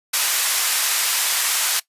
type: band-pass noise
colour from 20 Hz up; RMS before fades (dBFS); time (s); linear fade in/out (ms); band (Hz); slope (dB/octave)
white; -20; 0.13-1.8; 10; 980 to 13000; 12
effects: noise-tail reverb RT60 0.1 s tail -19 dB re dry + resampled to 32000 Hz